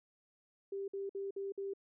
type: tone bursts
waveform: sine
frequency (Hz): 394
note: G4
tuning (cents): +9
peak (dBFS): -37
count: 5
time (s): 0.72-1.736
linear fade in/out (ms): 5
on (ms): 160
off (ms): 54
effects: none